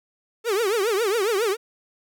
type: tone with vibrato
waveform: 45% pulse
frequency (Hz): 424.2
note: G#4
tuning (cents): +37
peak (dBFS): -20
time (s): 0.44-1.57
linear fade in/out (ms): 50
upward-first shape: triangle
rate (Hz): 7.3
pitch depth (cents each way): 250
effects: none